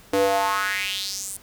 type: tone with high-pass filter sweep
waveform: square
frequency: 98 Hz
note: G2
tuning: in tune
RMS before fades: -24 dBFS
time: 0.13-1.37 s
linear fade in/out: 5 ms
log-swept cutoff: 380 to 9700 Hz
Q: 3.9
effects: pink hiss -50 dBFS RMS until 1.42 s